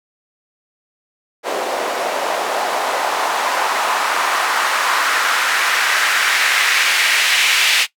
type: noise with band-pass filter sweep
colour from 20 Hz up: white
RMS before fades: -17 dBFS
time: 1.43-7.87 s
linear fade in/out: 50 ms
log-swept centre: 530 to 2600 Hz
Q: 1.7
effects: noise-tail reverb RT60 0.1 s tail -18 dB re dry + high-pass 300 Hz 12 dB/octave